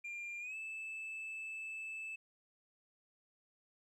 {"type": "tone with pitch glide", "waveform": "sine", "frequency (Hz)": [2394, 2626], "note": ["D7", "E7"], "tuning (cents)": [33, -7], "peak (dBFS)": -39, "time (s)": [0.04, 2.16], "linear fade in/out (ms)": 10, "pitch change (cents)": 160, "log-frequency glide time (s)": [0.4, 0.56], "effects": ["tanh soft clip ceiling -41 dBFS", "13-bit"]}